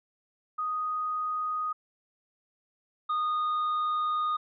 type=tone pair in turn; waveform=sine / triangle; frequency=1244.5 / 1231.6 Hz; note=D#6 / D#6; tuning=0 / -18 cents; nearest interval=unison; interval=18 cents; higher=first; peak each=-28 / -24 dBFS; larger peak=second; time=0.58-1.73 / 3.09-4.37 s; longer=second; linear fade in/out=10 ms; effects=resampled to 11025 Hz